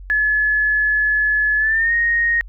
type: tone with pitch glide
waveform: sine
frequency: 1711 to 1865.9 Hz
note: A6 to A#6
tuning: -49 to +1 cents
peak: -14 dBFS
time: 0.1-2.41 s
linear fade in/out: 0 ms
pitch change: +150 cents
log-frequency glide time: 1.58-1.93 s
effects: added 46 Hz sine -33 dBFS peak until 2.48 s